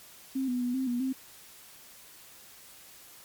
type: tone with pitch steps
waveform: sine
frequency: 265.6 / 247.6 / 245.3 / 262.8 / 242.1 / 262.8 Hz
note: C4 / B3 / B3 / C4 / B3 / C4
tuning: +26 / +5 / -12 / +8 / -34 / +8 cents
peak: -27 dBFS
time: 0.35-1.13 s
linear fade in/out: 10 ms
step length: 130 ms
effects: white hiss -52 dBFS RMS until 3.24 s + MP3 96 kbps